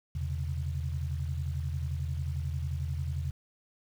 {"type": "tone cluster", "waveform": "sine", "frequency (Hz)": [81.4, 127.8, 139], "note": ["E2", "C3", "C#3"], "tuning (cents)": [-21, -40, 5], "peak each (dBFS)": [-32, -37, -38], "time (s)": [0.15, 3.31], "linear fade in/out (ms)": 5, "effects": ["9-bit"]}